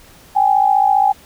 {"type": "tone pair together", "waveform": "sine", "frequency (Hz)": [780, 835], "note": ["G5", "G#5"], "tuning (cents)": [-9, 9], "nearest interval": "minor second", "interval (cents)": 118, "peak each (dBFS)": -13, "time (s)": [0.35, 1.13], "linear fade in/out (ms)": 20, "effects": ["pink hiss -45 dBFS RMS until 1.25 s"]}